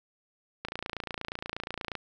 click train, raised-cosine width 0.3 ms, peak -18 dBFS, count 38, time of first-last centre 0.65-1.953 s, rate 28.4 Hz, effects none

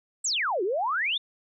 sine exponential two-way sweep, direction down then up, 8372 to 345.5 to 3724 Hz, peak -24 dBFS, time 0.24-1.18 s, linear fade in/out 10 ms, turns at 0.63 s, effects none

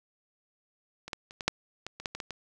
clicks, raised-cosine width 0.2 ms, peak -24 / -16 / -29 / -18 / -6 / -20 / -24 / -13 / -20 / -18 / -20 dBFS, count 11, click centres 1.08 / 1.132 / 1.309 / 1.408 / 1.48 / 1.866 / 2 / 2.058 / 2.15 / 2.202 / 2.307 s, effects none

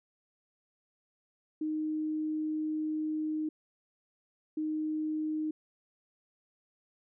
sine tone pair in turn, 309.6 / 309.6 Hz, D#4 / D#4, -9 / -9 cents, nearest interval unison, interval 0 cents, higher neither, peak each -30 / -30 dBFS, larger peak neither, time 1.61-3.49 / 4.57-5.51 s, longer first, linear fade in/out 5 ms, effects none

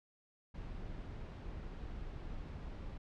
brown noise, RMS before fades -45 dBFS, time 0.54-2.98 s, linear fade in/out 10 ms, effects low-pass 4000 Hz 12 dB/octave

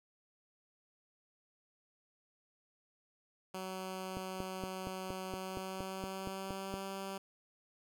10% pulse tone with pitch glide, 187.7 to 194.09 Hz, F#3 to G3, +25 to -17 cents, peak -32 dBFS, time 3.54-7.18 s, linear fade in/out 5 ms, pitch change +58 cents, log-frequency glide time 5.31-6.82 s
click train, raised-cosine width 2 ms, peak -27 dBFS, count 12, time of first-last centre 4.17-6.74 s, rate 4.28 Hz
effects none

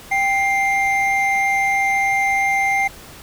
triangle tone pair together, 787 / 2101 Hz, G5 / C7, +7 / +7 cents, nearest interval octave + perfect fourth, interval 1700 cents, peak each -17 / -16 dBFS, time 0.11-2.88 s, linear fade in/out 10 ms, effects pink hiss -40 dBFS RMS until 3.22 s

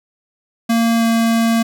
square tone with pitch glide, 230 to 228.5 Hz, A#3 to A#3, -23 to -34 cents, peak -13 dBFS, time 0.69-1.63 s, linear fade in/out 10 ms, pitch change -11 cents, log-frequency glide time 0.98-1.03 s, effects none

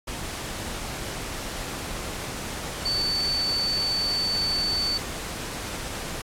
sine tone in noise, 4521 Hz, C#8, 33 cents sharp, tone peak -23 dBFS, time 2.85-4.98 s, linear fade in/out 10 ms, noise pink, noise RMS -33 dBFS, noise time 0.07-6.22 s, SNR +7 dB, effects low-pass 11000 Hz 12 dB/octave + AAC 64 kbps

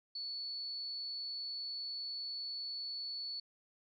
sine tone, 4435 Hz, C#8, in tune, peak -39 dBFS, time 0.15-3.4 s, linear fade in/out 5 ms, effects none

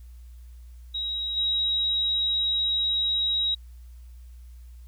sine tone with level steps, 3827 Hz, A#7, 45 cents sharp, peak -27 / -22 dBFS, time 0.94-3.55 s, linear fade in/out 10 ms, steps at 1.36 s, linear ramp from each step 20 ms, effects added 60 Hz sine -42 dBFS peak until 4.87 s + white hiss -65 dBFS RMS until 4.87 s

